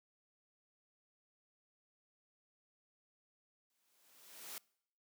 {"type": "noise with exponential growth", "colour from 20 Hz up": "white", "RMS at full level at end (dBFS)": -45, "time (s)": [3.7, 4.58], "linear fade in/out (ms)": 1, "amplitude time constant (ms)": 190, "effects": ["noise-tail reverb RT60 0.7 s tail -25 dB re dry", "high-pass 200 Hz 12 dB/octave"]}